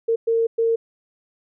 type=tone bursts at uneven times; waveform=sine; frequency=456.9 Hz; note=A#4; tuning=35 cents flat; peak=-16 dBFS; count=3; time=0.08-0.16 / 0.27-0.47 / 0.58-0.76 s; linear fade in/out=10 ms; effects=none